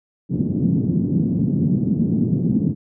pink band-pass noise, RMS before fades -19 dBFS, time 0.29-2.75 s, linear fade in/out 50 ms, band 140 to 260 Hz, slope 24 dB/octave, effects none

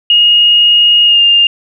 sine tone with pitch glide, 2865 to 2809 Hz, F7 to F7, +44 to +9 cents, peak -4 dBFS, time 0.1-1.47 s, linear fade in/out 2 ms, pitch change -35 cents, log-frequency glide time 1.05-1.21 s, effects none

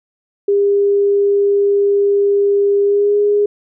sine tone with pitch glide, 402.7 to 411.9 Hz, G4 to G#4, +47 to -14 cents, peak -10 dBFS, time 0.48-3.46 s, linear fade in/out 5 ms, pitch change +39 cents, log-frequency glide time 2.83-3.17 s, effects none

